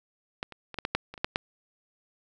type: clicks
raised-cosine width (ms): 0.3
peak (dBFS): -15 / -27 / -24 / -15 / -12 / -8 / -25 / -27 / -9 / -9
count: 10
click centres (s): 0.429 / 0.523 / 0.743 / 0.787 / 0.851 / 0.95 / 1.14 / 1.178 / 1.245 / 1.359
effects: none